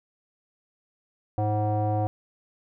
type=tone with low-pass filter; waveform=square; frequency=105.8 Hz; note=G#2; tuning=33 cents sharp; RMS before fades=-25 dBFS; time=1.38-2.07 s; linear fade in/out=0 ms; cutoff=690 Hz; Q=7.3; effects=none